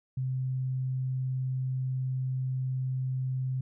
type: tone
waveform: sine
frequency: 129.9 Hz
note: C3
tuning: 12 cents flat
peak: -28 dBFS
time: 0.17-3.61 s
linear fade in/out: 5 ms
effects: none